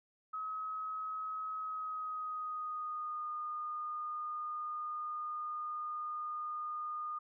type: tone with pitch glide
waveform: sine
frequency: 1276 to 1222.6 Hz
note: D#6 to D#6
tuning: +43 to -31 cents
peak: -37 dBFS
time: 0.33-7.19 s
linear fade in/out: 10 ms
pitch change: -74 cents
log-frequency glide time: 1.56-3.29 s
effects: none